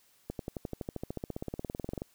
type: accelerating click train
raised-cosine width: 2 ms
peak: -22 dBFS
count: 28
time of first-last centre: 0.3-2.019 s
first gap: 92 ms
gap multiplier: 0.97
effects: white hiss -66 dBFS RMS until 2.14 s